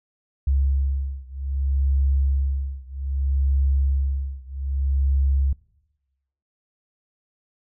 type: beating tone pair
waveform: sine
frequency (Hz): 68 / 68.63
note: C#2 / C#2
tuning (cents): -33 / -17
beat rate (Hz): 0.63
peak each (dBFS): -22 / -23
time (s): 0.47-5.53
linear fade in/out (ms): 5
effects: noise-tail reverb RT60 1.0 s tail -22 dB re dry